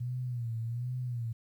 sine tone with vibrato, 119.9 Hz, A#2, 49 cents sharp, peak -32 dBFS, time 0-1.33 s, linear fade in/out 10 ms, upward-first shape sine, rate 1.3 Hz, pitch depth 94 cents each way, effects 11-bit

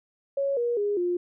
sine tone with pitch steps, 554.4 / 477.1 / 410.6 / 353.3 Hz, C#5 / A#4 / G#4 / F4, 0 / +40 / -20 / +20 cents, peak -23 dBFS, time 0.37-1.17 s, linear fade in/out 5 ms, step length 200 ms, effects none

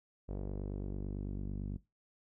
sawtooth tone with low-pass filter sweep, 49 Hz, G1, in tune, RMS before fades -39 dBFS, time 0.28-1.78 s, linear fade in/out 20 ms, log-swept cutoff 520 to 230 Hz, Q 1.5, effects noise-tail reverb RT60 0.2 s tail -17 dB re dry

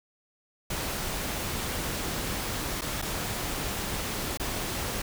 pink noise with dropouts, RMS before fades -32 dBFS, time 0.7-5.02 s, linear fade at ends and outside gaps 5 ms, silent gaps 2.811-2.817 / 3.017-3.023 / 4.374-4.397 s, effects none

